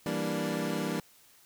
25% pulse chord, E half-diminished seventh, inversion none, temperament equal, 164.81 / 196 / 233.1 / 293.7 Hz, E3 / G3 / Bb3 / D4, 0 / 0 / 0 / 0 cents, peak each -32 dBFS, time 0.06-1 s, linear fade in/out 2 ms, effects white hiss -60 dBFS RMS until 1.45 s

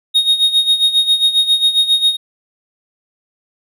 triangle tone with tremolo, 3729 Hz, A#7, in tune, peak -6 dBFS, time 0.14-2.17 s, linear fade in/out 20 ms, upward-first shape sine, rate 7.4 Hz, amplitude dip 75%, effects none

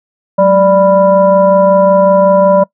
sine tone with frequency modulation, 587.3 Hz, D5, in tune, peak -4 dBFS, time 0.38-2.64 s, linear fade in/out 10 ms, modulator 400 Hz, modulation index 0.77, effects noise-tail reverb RT60 0.1 s tail -23 dB re dry

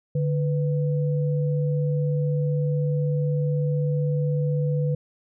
sine tone pair together, 147.34 / 497 Hz, D3 / B4, +6 / +11 cents, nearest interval octave + major sixth, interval 2105 cents, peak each -21 / -29 dBFS, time 0.15-4.95 s, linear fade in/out 5 ms, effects none

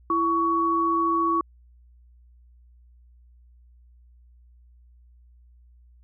sine tone pair together, 333.4 / 1121.4 Hz, E4 / C#6, +20 / +20 cents, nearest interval octave + major sixth, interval 2100 cents, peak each -25 / -21 dBFS, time 0.1-1.41 s, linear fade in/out 2 ms, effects added 60 Hz sine -51 dBFS peak until 6.03 s

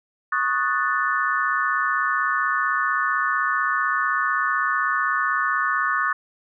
sine chord, D# half-diminished seventh, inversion third, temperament equal, 1108.7 / 1244.5 / 1480 / 1760 Hz, C#6 / D#6 / F#6 / A6, 0 / 0 / 0 / 0 cents, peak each -25 dBFS, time 0.32-6.13 s, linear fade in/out 5 ms, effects none

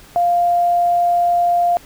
sine tone with quantisation, 698.5 Hz, F5, in tune, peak -12 dBFS, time 0.16-1.77 s, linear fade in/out 0 ms, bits 7, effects pink hiss -44 dBFS RMS until 1.85 s

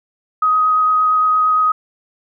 sine tone with vibrato, 1257 Hz, D#6, 17 cents sharp, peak -11 dBFS, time 0.42-1.72 s, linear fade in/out 5 ms, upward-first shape triangle, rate 8.7 Hz, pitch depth 10 cents each way, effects none

